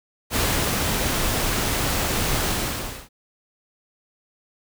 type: noise with ADSR envelope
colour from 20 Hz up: pink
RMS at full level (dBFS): -21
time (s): 0.3-3.09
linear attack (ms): 64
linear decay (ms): 420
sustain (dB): -2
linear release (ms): 590
effects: none